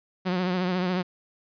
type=tone with vibrato; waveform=sawtooth; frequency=182 Hz; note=F#3; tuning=28 cents flat; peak=-20 dBFS; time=0.25-1.03 s; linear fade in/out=20 ms; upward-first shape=triangle; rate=14 Hz; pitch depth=61 cents each way; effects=resampled to 11025 Hz